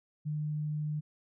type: tone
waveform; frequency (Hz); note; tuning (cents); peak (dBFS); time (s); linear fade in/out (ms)
sine; 151.1; D3; +50; -31; 0.25-1.01; 20
effects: none